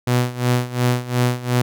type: tone with tremolo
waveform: sawtooth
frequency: 123.47 Hz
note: B2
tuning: in tune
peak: -10 dBFS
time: 0.07-1.62 s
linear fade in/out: 5 ms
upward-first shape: sine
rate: 2.8 Hz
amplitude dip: 85%
effects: none